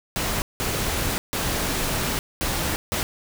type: noise bursts at uneven times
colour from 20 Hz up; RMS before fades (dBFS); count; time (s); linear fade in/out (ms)
pink; -25; 5; 0.16-0.42 / 0.6-1.18 / 1.33-2.19 / 2.41-2.76 / 2.92-3.03; 0
effects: none